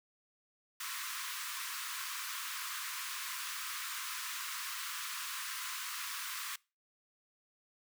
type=high-pass noise; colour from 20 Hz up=pink; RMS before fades=-41 dBFS; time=0.8-6.56 s; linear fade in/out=5 ms; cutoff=1000 Hz; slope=96 dB/octave; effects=noise-tail reverb RT60 0.3 s tail -24 dB re dry